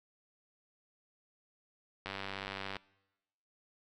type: click train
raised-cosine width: 0.3 ms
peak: -23 dBFS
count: 70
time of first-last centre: 2.06-2.767 s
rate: 97.6 Hz
effects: noise-tail reverb RT60 1.0 s tail -23 dB re dry